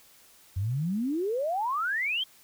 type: exponential sweep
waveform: sine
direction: up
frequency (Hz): 88.8 to 3266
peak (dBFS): -26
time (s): 0.56-2.24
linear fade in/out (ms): 10
effects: white hiss -57 dBFS RMS until 2.43 s